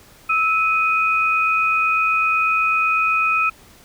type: tone pair together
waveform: sine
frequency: 1306 / 2496 Hz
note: E6 / D#7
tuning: -17 / +5 cents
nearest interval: major seventh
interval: 1122 cents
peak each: -18 dBFS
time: 0.29-3.5 s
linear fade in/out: 10 ms
effects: pink hiss -48 dBFS RMS until 3.84 s